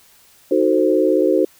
sine chord, D# diminished seventh, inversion none, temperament equal with one note detuned, 311.1 / 370 / 446.1 / 523.3 Hz, D#4 / F#4 / A4 / C5, 0 / 0 / +24 / 0 cents, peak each -18 / -17 / -20 / -18 dBFS, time 0.51-1.45 s, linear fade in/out 5 ms, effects white hiss -51 dBFS RMS until 1.59 s

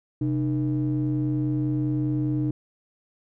triangle ring-modulated tone, 87.31 Hz, F2, in tune, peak -17 dBFS, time 0.21-2.51 s, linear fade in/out 5 ms, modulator 217 Hz, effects none

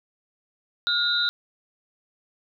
sine tone cluster, 1423 / 3714 / 3971 Hz, F6 / A#7 / B7, +32 / -7 / +9 cents, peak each -25 dBFS, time 0.87-1.29 s, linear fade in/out 0 ms, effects none

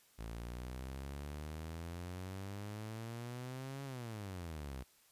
sawtooth exponential two-way sweep, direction up then down, 55 to 139.4 to 61.8 Hz, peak -39 dBFS, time 0.18-4.84 s, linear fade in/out 20 ms, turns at 3.84 s, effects white hiss -68 dBFS RMS until 5.11 s + resampled to 32000 Hz

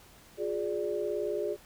sine chord, D diminished, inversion first, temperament equal with one note detuned, 356.4 / 415.3 / 587.3 Hz, F4 / Ab4 / D5, +35 / 0 / 0 cents, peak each -35 / -32 / -35 dBFS, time 0.37-1.57 s, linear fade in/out 50 ms, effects pink hiss -56 dBFS RMS until 1.65 s

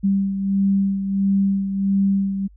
sine beating tone pair, 196 / 197.5 Hz, G3 / G3, 0 / +13 cents, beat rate 1.5 Hz, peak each -17 / -25 dBFS, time 0.03-2.48 s, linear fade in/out 20 ms, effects added 50 Hz sine -45 dBFS peak until 2.56 s

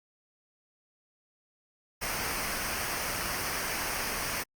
pink noise with comb filter, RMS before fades -33 dBFS, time 2.01-4.44 s, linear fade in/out 20 ms, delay 0.27 ms, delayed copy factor -0.6, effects Opus 48 kbps

